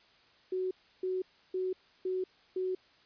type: tone bursts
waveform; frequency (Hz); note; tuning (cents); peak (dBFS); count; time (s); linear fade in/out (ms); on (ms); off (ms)
sine; 371.6; F#4; +7; -30; 5; 0.52-2.75; 5; 190; 320
effects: white hiss -63 dBFS RMS until 3.05 s + resampled to 11025 Hz